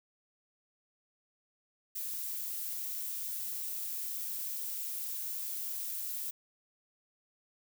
violet noise, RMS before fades -38 dBFS, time 1.95-6.31 s, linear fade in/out 10 ms, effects none

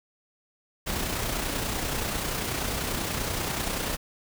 pink noise with amplitude modulation, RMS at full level -28 dBFS, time 0.86-3.97 s, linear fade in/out 20 ms, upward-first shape sine, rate 30.3 Hz, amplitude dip 40%, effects none

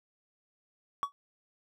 triangle tone with exponential decay, 1126 Hz, C#6, 27 cents sharp, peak -22 dBFS, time 1.03-1.12 s, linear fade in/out 0 ms, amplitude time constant 18 ms, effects none

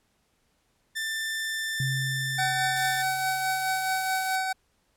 sawtooth tone, 1779 Hz, A6, 19 cents sharp, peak -25 dBFS, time 0.95-3.03 s, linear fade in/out 20 ms
sine tone with exponential decay, 133.2 Hz, C3, 31 cents sharp, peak -25 dBFS, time 1.8-4.47 s, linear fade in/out 2 ms, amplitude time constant 580 ms
25% pulse tone with tremolo, 757 Hz, F#5, 39 cents sharp, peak -20 dBFS, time 2.38-4.53 s, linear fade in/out 10 ms, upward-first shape triangle, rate 4.7 Hz, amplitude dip 40%
violet noise, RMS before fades -34 dBFS, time 2.76-4.36 s, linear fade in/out 2 ms
effects pink hiss -70 dBFS RMS until 4.96 s + low-pass 12000 Hz 12 dB/octave

